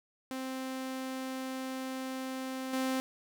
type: tone with level steps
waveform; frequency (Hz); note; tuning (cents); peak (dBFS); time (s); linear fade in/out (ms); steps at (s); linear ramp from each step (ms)
sawtooth; 261.6; C4; 0; -32 / -26; 0.31-3; 0; 2.73; 5
effects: none